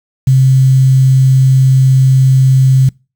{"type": "tone with quantisation", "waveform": "sine", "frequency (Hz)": 131.8, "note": "C3", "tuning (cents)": 13, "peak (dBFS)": -4, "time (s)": [0.27, 2.89], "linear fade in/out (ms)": 5, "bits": 5, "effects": ["noise-tail reverb RT60 0.3 s tail -26 dB re dry"]}